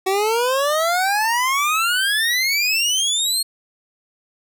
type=exponential sweep; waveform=25% pulse; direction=up; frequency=373.4 to 4322 Hz; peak=-13 dBFS; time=0.06-3.43 s; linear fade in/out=10 ms; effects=none